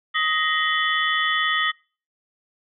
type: tone cluster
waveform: sine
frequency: 1256 / 1874 / 2032 / 3039 / 3429 Hz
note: D#6 / A#6 / B6 / F#7 / A7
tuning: +16 / +9 / +49 / +46 / -45 cents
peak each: -24 / -23 / -30 / -28 / -28 dBFS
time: 0.14-1.72 s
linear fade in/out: 20 ms
effects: noise-tail reverb RT60 0.4 s tail -26 dB re dry